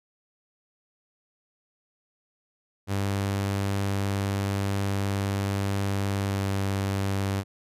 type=tone with pitch glide; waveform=sawtooth; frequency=99 to 98.03 Hz; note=G2 to G2; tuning=+18 to +1 cents; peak=-21 dBFS; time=2.87-7.44 s; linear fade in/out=50 ms; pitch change=-17 cents; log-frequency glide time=6.25-6.42 s; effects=resampled to 32000 Hz